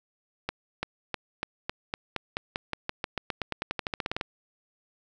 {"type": "accelerating click train", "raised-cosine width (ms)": 0.3, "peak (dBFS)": -13, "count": 26, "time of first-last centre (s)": [0.49, 4.211], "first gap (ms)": 340, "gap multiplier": 0.92, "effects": []}